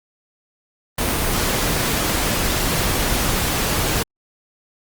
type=noise; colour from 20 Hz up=pink; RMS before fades=-20 dBFS; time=0.98-4.03 s; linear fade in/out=5 ms; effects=Opus 32 kbps